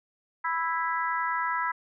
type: harmonic tone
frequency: 329.6 Hz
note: E4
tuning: in tune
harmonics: 3 / 4 / 5 / 6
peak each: -29 / -31 / -33 / -35 dBFS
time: 0.44-1.72 s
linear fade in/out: 10 ms
effects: none